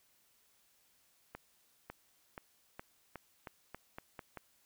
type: accelerating click train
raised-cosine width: 0.5 ms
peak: -29 dBFS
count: 10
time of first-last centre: 1.35-4.373 s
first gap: 550 ms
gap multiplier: 0.87
effects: white hiss -71 dBFS RMS until 4.65 s